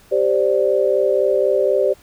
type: chord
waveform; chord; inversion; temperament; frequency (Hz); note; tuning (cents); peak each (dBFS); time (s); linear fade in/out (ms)
sine; G suspended fourth; none; equal; 392 / 523.3 / 587.3; G4 / C5 / D5; 0 / 0 / 0; -18; 0.11-1.94; 20
effects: pink hiss -50 dBFS RMS until 2.02 s